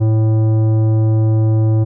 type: tone with tanh clipping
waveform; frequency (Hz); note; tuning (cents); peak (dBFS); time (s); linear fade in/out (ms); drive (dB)
sine; 110; A2; 0; -12; 0-1.85; 20; 12
effects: none